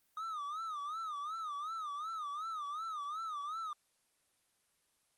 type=tone with vibrato; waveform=triangle; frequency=1236 Hz; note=D#6; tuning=12 cents flat; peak=-36 dBFS; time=0.17-3.73 s; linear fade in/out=2 ms; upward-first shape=sine; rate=2.7 Hz; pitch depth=140 cents each way; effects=white hiss -75 dBFS RMS until 5.17 s + Opus 24 kbps